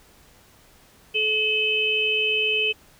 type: tone cluster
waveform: sine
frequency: 431.8 / 2573 / 3041 Hz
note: A4 / E7 / F#7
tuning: -33 / -43 / +47 cents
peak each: -28 / -22 / -24 dBFS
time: 1.14-2.73 s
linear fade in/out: 20 ms
effects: pink hiss -54 dBFS RMS until 2.99 s